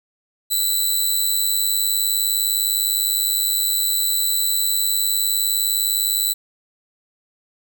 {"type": "tone with amplitude modulation", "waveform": "10% pulse", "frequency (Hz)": 3990, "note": "B7", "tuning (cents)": 17, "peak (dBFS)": -7, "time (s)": [0.5, 6.34], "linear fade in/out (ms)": 20, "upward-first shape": "sine", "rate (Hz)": 99.7, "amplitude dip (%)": 65, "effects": []}